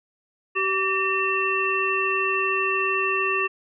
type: harmonic tone with a mistuned harmonic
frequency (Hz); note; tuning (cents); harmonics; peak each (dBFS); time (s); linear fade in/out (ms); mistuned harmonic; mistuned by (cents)
385.1; G4; -31; 1 / 3 / 5 / 7; -27 / -26 / -29 / -24; 0.55-3.48; 20; 5; -100
effects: none